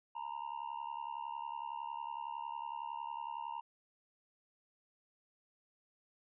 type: tone with amplitude modulation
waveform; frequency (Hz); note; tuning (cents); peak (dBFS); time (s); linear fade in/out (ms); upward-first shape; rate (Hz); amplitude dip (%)
triangle; 931; A#5; -2; -34; 0.15-3.61; 10; sine; 70.9; 95
effects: resampled to 8000 Hz